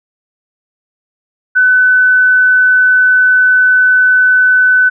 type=tone; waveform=sine; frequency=1505 Hz; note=F#6; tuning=29 cents sharp; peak=-5 dBFS; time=1.55-4.9 s; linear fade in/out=20 ms; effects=none